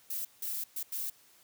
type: noise bursts at uneven times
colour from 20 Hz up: violet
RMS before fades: -36 dBFS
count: 4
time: 0.1-0.25 / 0.42-0.64 / 0.76-0.83 / 0.92-1.1 s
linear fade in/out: 5 ms
effects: white hiss -62 dBFS RMS until 1.43 s + high-pass 60 Hz 12 dB/octave